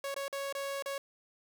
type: tone with dropouts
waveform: sawtooth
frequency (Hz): 554.4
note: C#5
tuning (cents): 0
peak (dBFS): -31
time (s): 0.04-0.98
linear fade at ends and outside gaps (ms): 2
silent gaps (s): 0.143-0.163 / 0.281-0.327 / 0.526-0.55 / 0.824-0.859
effects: none